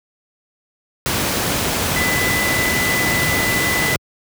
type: tone in noise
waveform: sine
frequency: 1999 Hz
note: B6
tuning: 20 cents sharp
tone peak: -19 dBFS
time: 1.96-3.95 s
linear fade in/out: 0 ms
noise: pink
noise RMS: -19 dBFS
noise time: 1.06-3.96 s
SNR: -3 dB
effects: high-pass 80 Hz 12 dB/octave